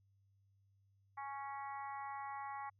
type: harmonic tone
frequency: 277.2 Hz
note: C#4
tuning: in tune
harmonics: 3 / 4 / 5 / 6 / 7 / 8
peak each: -45 / -47 / -57 / -62 / -54 / -61 dBFS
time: 1.17-2.7 s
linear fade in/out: 10 ms
effects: added 98 Hz sine -70 dBFS peak until 2.79 s